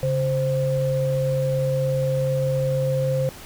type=tone pair together; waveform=sine; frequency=138.83 / 523.3 Hz; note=C#3 / C5; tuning=+3 / 0 cents; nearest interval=octave + major seventh; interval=2297 cents; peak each=-22 dBFS; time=0.03-3.29 s; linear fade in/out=0 ms; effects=pink hiss -41 dBFS RMS until 3.45 s